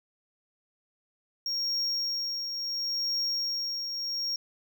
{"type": "tone with tremolo", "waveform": "triangle", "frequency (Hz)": 5570, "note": "F8", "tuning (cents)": -5, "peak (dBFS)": -25, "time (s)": [1.46, 4.36], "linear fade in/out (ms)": 2, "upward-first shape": "triangle", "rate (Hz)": 0.72, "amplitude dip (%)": 50, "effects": []}